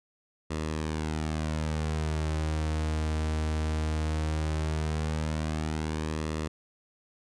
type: tone with flanger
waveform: sawtooth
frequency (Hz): 77.78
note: D#2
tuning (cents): 0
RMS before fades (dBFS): -30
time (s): 0.5-6.48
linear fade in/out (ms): 10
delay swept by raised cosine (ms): 1.3 to 5.6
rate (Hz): 0.17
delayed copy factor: -0.5
effects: resampled to 22050 Hz